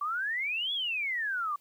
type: exponential two-way sweep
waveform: sine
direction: up then down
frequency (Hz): 1138 to 3439 to 1138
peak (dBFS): -29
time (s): 0.01-1.56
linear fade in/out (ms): 5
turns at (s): 0.73
effects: white hiss -67 dBFS RMS until 1.6 s